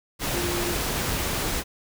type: tone in noise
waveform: sine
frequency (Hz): 349.2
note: F4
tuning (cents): 0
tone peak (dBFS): -29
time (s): 0.33-0.76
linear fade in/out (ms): 50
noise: pink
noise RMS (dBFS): -27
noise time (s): 0.19-1.64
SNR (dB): -5
effects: none